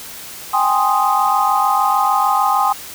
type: chord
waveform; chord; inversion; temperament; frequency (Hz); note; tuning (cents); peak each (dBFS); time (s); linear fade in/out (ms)
sine; Ab major seventh; third; equal; 784 / 830.6 / 1046.5 / 1244.5; G5 / Ab5 / C6 / Eb6; 0 / 0 / 0 / 0; -18; 0.53-2.73; 10
effects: white hiss -33 dBFS RMS until 2.94 s